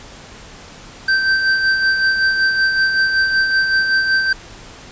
square tone with tremolo, 1557 Hz, G6, 12 cents flat, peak -12 dBFS, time 1.08-4.33 s, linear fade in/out 5 ms, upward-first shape sine, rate 5.3 Hz, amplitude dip 45%, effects pink hiss -38 dBFS RMS until 4.91 s + resampled to 16000 Hz

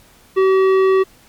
sine tone with tanh clipping, 381.2 Hz, G4, 48 cents flat, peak -12 dBFS, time 0.36-1.04 s, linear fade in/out 20 ms, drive 13 dB, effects pink hiss -49 dBFS RMS until 1.28 s + MP3 96 kbps

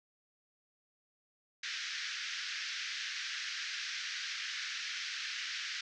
pink band-pass noise, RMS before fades -40 dBFS, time 1.63-5.81 s, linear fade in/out 5 ms, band 1500 to 6000 Hz, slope 48 dB/octave, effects none

